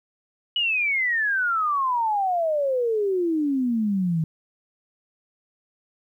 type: exponential sweep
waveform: sine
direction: down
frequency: 2960 to 155.56 Hz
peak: -20 dBFS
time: 0.56-4.24 s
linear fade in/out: 2 ms
effects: 10-bit